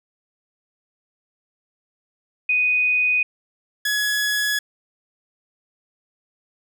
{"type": "tone pair in turn", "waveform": ["sine", "sawtooth"], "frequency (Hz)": [2489, 1687.1], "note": ["D#7", "G#6"], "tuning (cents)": [0, 27], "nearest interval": "perfect fifth", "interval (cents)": 673, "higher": "first", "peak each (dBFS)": -16, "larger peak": "neither", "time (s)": [[2.49, 3.23], [3.85, 4.59]], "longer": "neither", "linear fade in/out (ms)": 5, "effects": []}